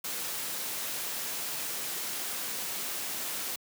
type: noise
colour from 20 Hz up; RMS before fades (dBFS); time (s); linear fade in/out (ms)
white; -35; 0.04-3.56; 5
effects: high-pass 150 Hz 12 dB/octave